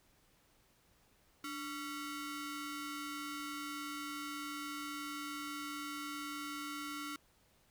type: ring-modulated tone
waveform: sawtooth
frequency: 830.6 Hz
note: G#5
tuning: in tune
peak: -34 dBFS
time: 1.44-7.16 s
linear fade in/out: 2 ms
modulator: 537 Hz
effects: pink hiss -70 dBFS RMS until 7.7 s